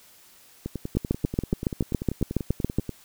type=two click trains; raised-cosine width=3 ms; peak=-17 / -9 dBFS; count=24 / 14; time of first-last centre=0.66-2.893 / 0.97-2.786 s; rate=10.3 / 7.16 Hz; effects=white hiss -54 dBFS RMS until 3.04 s